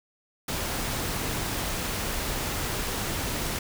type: noise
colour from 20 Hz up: pink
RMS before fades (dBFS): -30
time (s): 0.48-3.59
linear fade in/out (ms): 5
effects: none